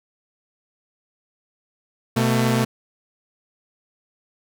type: tone pair together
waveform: sawtooth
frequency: 125.6 / 223.5 Hz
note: B2 / A3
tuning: +30 / +27 cents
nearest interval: minor seventh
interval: 997 cents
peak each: -16 dBFS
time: 2.16-2.65 s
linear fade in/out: 10 ms
effects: none